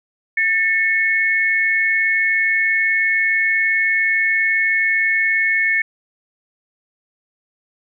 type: tone pair together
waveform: sine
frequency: 1790.6 / 2197 Hz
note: A6 / C#7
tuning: +30 / -16 cents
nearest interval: major third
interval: 354 cents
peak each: -17 dBFS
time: 0.37-5.82 s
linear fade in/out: 5 ms
effects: none